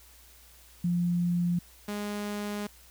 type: tone pair in turn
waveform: sine / sawtooth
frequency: 174.61 / 206.6 Hz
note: F3 / G#3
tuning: 0 / -9 cents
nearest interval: minor third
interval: 291 cents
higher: second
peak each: -24 / -28 dBFS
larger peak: first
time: 0.84-1.59 / 1.88-2.67 s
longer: second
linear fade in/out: 5 ms
effects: added 60 Hz sine -57 dBFS peak until 2.9 s + white hiss -56 dBFS RMS until 2.9 s